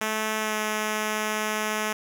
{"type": "tone with pitch glide", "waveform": "5% pulse", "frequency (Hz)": [217.1, 214.6], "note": ["A3", "A3"], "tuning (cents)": [-23, -43], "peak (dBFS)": -14, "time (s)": [0.01, 1.93], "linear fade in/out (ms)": 5, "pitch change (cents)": -20, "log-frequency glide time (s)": [0.4, 0.55], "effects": []}